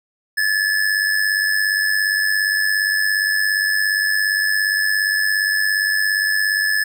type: tone with amplitude modulation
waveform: square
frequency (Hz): 1723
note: A6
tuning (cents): -37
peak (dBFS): -14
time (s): 0.37-6.84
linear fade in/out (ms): 10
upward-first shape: sine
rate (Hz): 97.3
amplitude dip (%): 60
effects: none